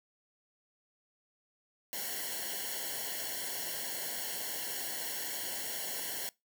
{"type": "noise with comb filter", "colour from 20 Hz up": "white", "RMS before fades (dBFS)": -38, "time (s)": [1.93, 6.29], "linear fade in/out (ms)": 0, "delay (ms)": 0.81, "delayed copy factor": -0.95, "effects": ["noise-tail reverb RT60 0.2 s tail -23 dB re dry"]}